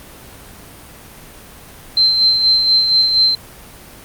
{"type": "tone with tremolo", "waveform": "sine", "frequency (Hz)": 4110, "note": "C8", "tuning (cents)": -32, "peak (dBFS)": -8, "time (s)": [1.97, 3.35], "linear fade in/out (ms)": 2, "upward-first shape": "sine", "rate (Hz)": 4.2, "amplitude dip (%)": 45, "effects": ["pink hiss -38 dBFS RMS until 4.04 s", "Opus 32 kbps"]}